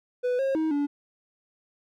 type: tone with pitch steps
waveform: triangle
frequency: 495.8 / 539 / 316.5 / 287.7 Hz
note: B4 / C#5 / D#4 / D4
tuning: +7 / -49 / +30 / -36 cents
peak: -21 dBFS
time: 0.23-0.87 s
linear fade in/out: 20 ms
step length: 160 ms
effects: none